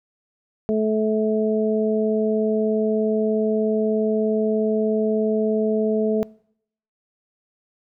harmonic tone, 216.8 Hz, A3, 25 cents flat, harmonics 1 / 2 / 3, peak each -21 / -21 / -27 dBFS, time 0.69-6.23 s, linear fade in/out 0 ms, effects noise-tail reverb RT60 0.7 s tail -24 dB re dry

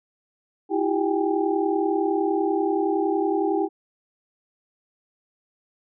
sine tone cluster, 324.5 / 355.3 / 395.5 / 781 / 821 Hz, E4 / F4 / G4 / G5 / G#5, -27 / +30 / +15 / -7 / -20 cents, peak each -24 / -30 / -24 / -29 / -31 dBFS, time 0.69-3.69 s, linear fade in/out 50 ms, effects none

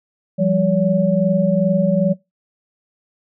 sine tone cluster, 172.3 / 194.8 / 569 Hz, F3 / G3 / C#5, -23 / -11 / +45 cents, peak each -18 dBFS, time 0.38-2.14 s, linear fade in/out 20 ms, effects noise-tail reverb RT60 0.2 s tail -20 dB re dry

